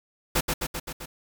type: noise with echo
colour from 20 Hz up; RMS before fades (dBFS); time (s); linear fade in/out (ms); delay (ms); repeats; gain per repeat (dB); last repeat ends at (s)
pink; -23; 0.35-0.41; 10; 130; 5; -3; 1.06
effects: none